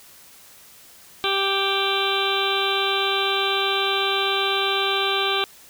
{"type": "harmonic tone", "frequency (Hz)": 392, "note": "G4", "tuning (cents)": 0, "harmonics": [1, 2, 3, 4, 6, 7, 8, 9, 10], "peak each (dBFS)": [-26, -29, -27, -30, -29, -32, -28, -28, -29], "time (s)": [1.24, 5.44], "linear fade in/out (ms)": 0, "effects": ["white hiss -48 dBFS RMS until 5.69 s"]}